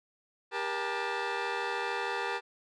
15% pulse tone cluster, 396.7 / 475.6 / 878 Hz, G4 / A#4 / A5, +21 / +35 / -4 cents, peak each -29 dBFS, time 0.51-2.41 s, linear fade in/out 50 ms, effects low-pass 4000 Hz 12 dB/octave

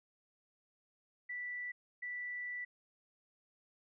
sine tone bursts at uneven times, 1968 Hz, B6, 7 cents flat, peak -39 dBFS, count 2, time 1.29-1.72 / 2.02-2.65 s, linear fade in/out 10 ms, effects none

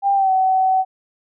sine tone with pitch glide, 795 to 756 Hz, G5 to F#5, +24 to +37 cents, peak -13 dBFS, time 0.02-0.85 s, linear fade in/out 50 ms, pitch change -87 cents, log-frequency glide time 0.14-0.31 s, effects none

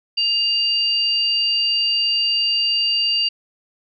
sine tone pair together, 2809 / 4666 Hz, F7 / D8, +9 / -12 cents, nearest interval major sixth, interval 879 cents, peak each -19 dBFS, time 0.17-3.29 s, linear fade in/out 10 ms, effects none

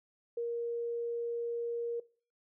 sine tone, 470 Hz, A#4, 14 cents sharp, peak -32 dBFS, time 0.37-2 s, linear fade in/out 5 ms, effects noise-tail reverb RT60 0.4 s tail -21 dB re dry

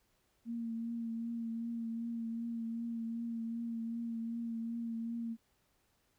sine tone with vibrato, 230.5 Hz, A#3, 19 cents flat, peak -36 dBFS, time 0.45-5.37 s, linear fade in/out 50 ms, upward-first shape triangle, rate 2.6 Hz, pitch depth 29 cents each way, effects pink hiss -75 dBFS RMS until 6.18 s

